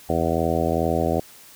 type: harmonic tone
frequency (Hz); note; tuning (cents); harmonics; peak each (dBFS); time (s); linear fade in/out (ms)
82.41; E2; 0; 1 / 2 / 3 / 4 / 5 / 6 / 7 / 8 / 9; -28 / -28 / -28 / -28 / -28 / -28 / -28 / -28 / -28; 0.09-1.2; 5
effects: white hiss -47 dBFS RMS until 1.55 s